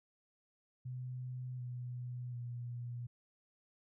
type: tone with pitch steps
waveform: sine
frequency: 126.4 / 123.51 / 120.69 Hz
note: B2 / B2 / B2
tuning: +41 / +1 / -39 cents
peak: -40 dBFS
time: 0.85-3.07 s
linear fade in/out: 10 ms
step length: 740 ms
effects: none